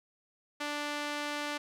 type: tone with band-pass filter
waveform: sawtooth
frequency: 293.7 Hz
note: D4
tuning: in tune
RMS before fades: -36 dBFS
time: 0.6-1.58 s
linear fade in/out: 10 ms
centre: 2400 Hz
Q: 0.53
effects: none